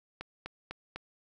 click train, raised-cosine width 0.3 ms, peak -23 dBFS, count 4, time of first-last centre 0.21-0.96 s, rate 4 Hz, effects none

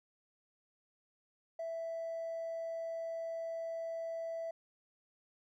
triangle tone with hard clipping, 660 Hz, E5, 2 cents sharp, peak -37 dBFS, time 1.59-4.51 s, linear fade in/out 5 ms, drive 2 dB, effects none

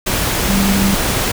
sine tone in noise, 196 Hz, G3, in tune, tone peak -13 dBFS, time 0.48-0.95 s, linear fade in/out 10 ms, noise pink, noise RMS -17 dBFS, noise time 0.06-1.32 s, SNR +1 dB, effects none

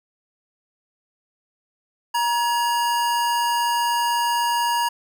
square tone pair together, 948 / 1689.1 Hz, A#5 / G#6, +29 / +29 cents, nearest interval minor seventh, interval 1000 cents, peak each -20 / -31 dBFS, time 2.14-4.89 s, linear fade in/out 10 ms, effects none

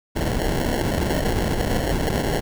pink noise with sample-and-hold, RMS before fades -22 dBFS, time 0.15-2.41 s, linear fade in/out 20 ms, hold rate 1225 Hz, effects none

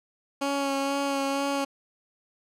15% pulse tone with vibrato, 277.2 Hz, C#4, in tune, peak -19 dBFS, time 0.41-1.65 s, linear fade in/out 10 ms, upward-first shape sine, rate 2.1 Hz, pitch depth 18 cents each way, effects low-pass 10000 Hz 12 dB/octave

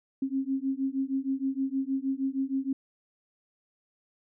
sine beating tone pair, 265.6 / 272 Hz, C4 / C#4, +26 / -33 cents, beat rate 6.4 Hz, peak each -30 dBFS, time 0.22-2.73 s, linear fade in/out 5 ms, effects none

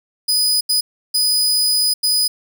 sawtooth tone bursts at uneven times, 4978 Hz, D#8, in tune, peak -11 dBFS, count 4, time 0.28-0.61 / 0.69-0.81 / 1.14-1.94 / 2.03-2.28 s, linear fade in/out 10 ms, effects none

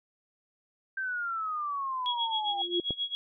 sine exponential sweep, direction down, 1576 to 784 Hz, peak -30 dBFS, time 0.97-2.62 s, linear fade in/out 5 ms
sine tone with tremolo, 3322 Hz, G#7, in tune, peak -27 dBFS, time 2.06-3.15 s, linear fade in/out 0 ms, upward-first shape sine, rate 7.5 Hz, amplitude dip 90%
sine tone with exponential growth, 349.2 Hz, F4, in tune, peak -24 dBFS, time 2.43-2.8 s, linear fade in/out 2 ms, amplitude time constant 79 ms
click, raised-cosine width 2 ms, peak -21 dBFS, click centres 2.907 s
effects none

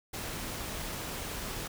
pink noise, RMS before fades -38 dBFS, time 0.13-1.68 s, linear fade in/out 10 ms, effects none

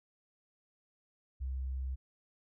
sine tone, 65.41 Hz, C2, in tune, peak -34 dBFS, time 1.4-1.96 s, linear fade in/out 20 ms, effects none

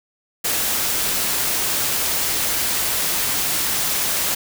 white noise, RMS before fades -21 dBFS, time 0.44-4.35 s, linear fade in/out 10 ms, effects none

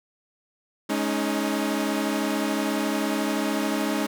sawtooth chord, Ab suspended fourth, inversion none, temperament equal with one note detuned, 211.2 / 277.2 / 311.1 Hz, Ab3 / Db4 / Eb4, +29 / 0 / 0 cents, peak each -24 dBFS, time 0.89-4.07 s, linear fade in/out 10 ms, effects none

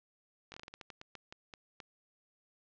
slowing click train, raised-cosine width 0.2 ms, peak -29 dBFS, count 14, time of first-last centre 0.52-1.802 s, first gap 20 ms, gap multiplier 1.24, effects low-pass 5000 Hz 12 dB/octave

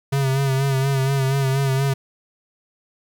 square tone with vibrato, 135.6 Hz, C#3, 38 cents flat, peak -18 dBFS, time 0.12-1.94 s, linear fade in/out 10 ms, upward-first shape sine, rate 4.2 Hz, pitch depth 43 cents each way, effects 10-bit

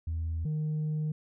sine tone pair in turn, 81.4 / 153.66 Hz, E2 / D#3, -21 / -21 cents, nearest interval major seventh, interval 1100 cents, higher second, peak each -28 / -26 dBFS, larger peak second, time 0.07-0.45 / 0.45-1.12 s, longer second, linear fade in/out 5 ms, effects tanh soft clip ceiling -27 dBFS

